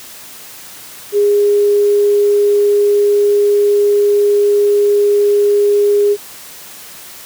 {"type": "tone", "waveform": "sine", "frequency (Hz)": 410, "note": "G#4", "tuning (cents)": -22, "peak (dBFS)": -8, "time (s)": [1.12, 6.17], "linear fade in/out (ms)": 50, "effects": ["white hiss -34 dBFS RMS until 7.25 s", "high-pass 80 Hz 12 dB/octave"]}